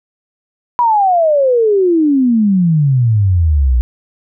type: exponential sweep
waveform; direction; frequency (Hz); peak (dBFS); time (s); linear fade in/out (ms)
sine; down; 987.8 to 58.27; -8; 0.79-3.81; 0
effects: none